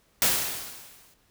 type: noise with exponential decay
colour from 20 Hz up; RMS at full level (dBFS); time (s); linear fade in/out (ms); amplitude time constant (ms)
white; -20; 0.22-1.14; 1; 200
effects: pink hiss -65 dBFS RMS until 1.3 s

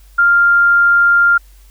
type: tone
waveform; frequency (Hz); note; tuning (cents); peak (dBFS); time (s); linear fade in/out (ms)
sine; 1396.9; F6; 0; -7; 0.18-1.38; 10
effects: added 48 Hz sine -40 dBFS peak until 1.7 s + white hiss -52 dBFS RMS until 1.7 s

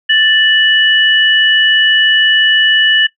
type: tone pair together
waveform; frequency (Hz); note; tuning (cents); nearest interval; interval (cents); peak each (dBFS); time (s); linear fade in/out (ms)
sine; 1763 / 2943; A6 / F#7; +3 / -10; major sixth; 887; -10; 0.09-3.07; 10
effects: noise-tail reverb RT60 0.1 s tail -17 dB re dry

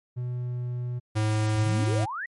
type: tone with pitch glide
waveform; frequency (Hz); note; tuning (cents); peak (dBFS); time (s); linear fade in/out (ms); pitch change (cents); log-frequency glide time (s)
triangle; 123.47 to 122.76; B2 to B2; 0 to -10; -26; 0.16-1; 20; -10; 0.33-0.67
type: tone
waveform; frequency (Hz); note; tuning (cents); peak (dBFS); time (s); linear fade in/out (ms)
square; 107.9; A2; -33; -23; 1.15-2.06; 20
type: exponential sweep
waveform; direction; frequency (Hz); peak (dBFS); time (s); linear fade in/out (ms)
sine; up; 82.41 to 1986; -30; 1.55-2.26; 5
effects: MP3 48 kbps

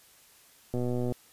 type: click train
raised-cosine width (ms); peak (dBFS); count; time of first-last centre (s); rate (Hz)
2; -19; 48; 0.74-1.122; 123
effects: white hiss -58 dBFS RMS until 1.32 s + resampled to 32000 Hz

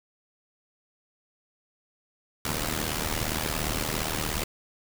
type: noise with amplitude modulation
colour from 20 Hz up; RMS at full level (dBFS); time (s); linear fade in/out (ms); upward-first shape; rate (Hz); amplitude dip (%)
pink; -26; 2.45-4.44; 2; sine; 77.3; 80
effects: none

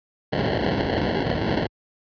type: noise with sample-and-hold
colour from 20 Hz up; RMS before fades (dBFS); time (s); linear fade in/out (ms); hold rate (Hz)
white; -23; 0.32-1.67; 10; 1225
effects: high-pass 60 Hz 12 dB/octave + resampled to 11025 Hz

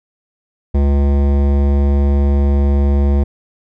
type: tone with hard clipping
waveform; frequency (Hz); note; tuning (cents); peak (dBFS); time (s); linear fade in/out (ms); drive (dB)
sine; 70.4; C#2; +27; -12; 0.74-3.24; 10; 16
effects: none

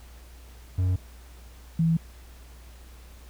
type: tone pair in turn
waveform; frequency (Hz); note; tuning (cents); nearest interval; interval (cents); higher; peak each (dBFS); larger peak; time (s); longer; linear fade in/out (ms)
triangle / sine; 92 / 163.93; F#2 / E3; -9 / -9; minor seventh; 1000; second; -19; neither; 0.78-0.96 / 1.79-1.97; neither; 5
effects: added 60 Hz sine -45 dBFS peak until 3.29 s + pink hiss -54 dBFS RMS until 3.29 s

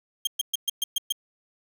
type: tone bursts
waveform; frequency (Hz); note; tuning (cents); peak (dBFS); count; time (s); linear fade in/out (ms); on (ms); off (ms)
sawtooth; 3207; G7; +39; -19; 7; 0.25-1.124; 5; 22; 120
effects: 8-bit

